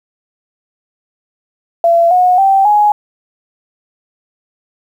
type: tone with pitch steps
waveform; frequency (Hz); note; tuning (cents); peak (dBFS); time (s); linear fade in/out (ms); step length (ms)
sine; 678 / 726.7 / 778.8 / 834.7; E5 / F#5 / G5 / G#5; +49 / -31 / -12 / +9; -6; 1.84-2.92; 2; 270
effects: 7-bit